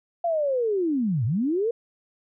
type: linear two-way sweep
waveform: sine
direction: down then up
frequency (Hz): 698.5 to 102.4 to 482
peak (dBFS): -21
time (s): 0.24-1.71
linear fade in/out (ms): 5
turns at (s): 1.25
effects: none